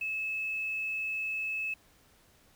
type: tone with quantisation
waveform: sine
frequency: 2600 Hz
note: E7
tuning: 24 cents flat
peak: -31 dBFS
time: 0.01-1.74 s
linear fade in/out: 5 ms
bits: 9
effects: pink hiss -63 dBFS RMS until 2.55 s